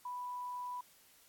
sine tone, 987.8 Hz, B5, in tune, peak -39 dBFS, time 0.05-0.81 s, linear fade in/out 5 ms, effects white hiss -64 dBFS RMS until 1.28 s + AAC 64 kbps

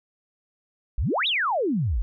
sine exponential two-way sweep, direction up then down, 42.34 to 3953 to 42.34 Hz, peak -21 dBFS, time 0.98-2.02 s, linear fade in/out 0 ms, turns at 1.27 s, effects none

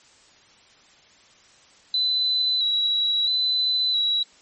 sine tone with vibrato, 3951 Hz, B7, in tune, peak -19 dBFS, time 1.94-4.23 s, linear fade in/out 2 ms, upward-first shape square, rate 0.75 Hz, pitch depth 27 cents each way, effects white hiss -54 dBFS RMS until 4.41 s + MP3 32 kbps

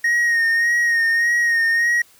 triangle tone with vibrato, 1864.7 Hz, A#6, in tune, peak -13 dBFS, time 0.04-2.02 s, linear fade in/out 5 ms, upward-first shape sine, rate 1.7 Hz, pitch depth 34 cents each way, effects white hiss -52 dBFS RMS until 2.19 s

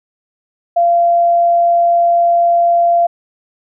sine tone, 688 Hz, F5, 26 cents flat, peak -8 dBFS, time 0.76-3.07 s, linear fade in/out 10 ms, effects none

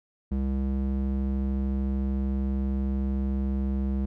square tone with band-pass filter, 66.7 Hz, C2, 34 cents sharp, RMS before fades -27 dBFS, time 0.31-4.06 s, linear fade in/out 10 ms, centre 150 Hz, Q 1.8, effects none

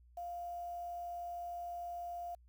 sine tone with quantisation, 698.5 Hz, F5, in tune, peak -40 dBFS, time 0.17-2.35 s, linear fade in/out 5 ms, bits 10, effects added 60 Hz sine -60 dBFS peak until 2.48 s

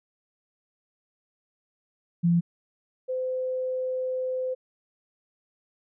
sine tone pair in turn, 171.2 / 513 Hz, F3 / C5, -34 / -34 cents, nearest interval octave + perfect fifth, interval 1900 cents, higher second, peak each -18 / -26 dBFS, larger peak first, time 2.23-2.41 / 3.08-4.55 s, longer second, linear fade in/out 20 ms, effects none

